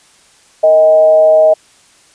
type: tone with frequency modulation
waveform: sine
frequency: 629 Hz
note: D#5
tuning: 19 cents sharp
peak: -4 dBFS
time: 0.63-1.54 s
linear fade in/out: 10 ms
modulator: 171 Hz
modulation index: 0.33
effects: white hiss -47 dBFS RMS until 2.14 s + resampled to 22050 Hz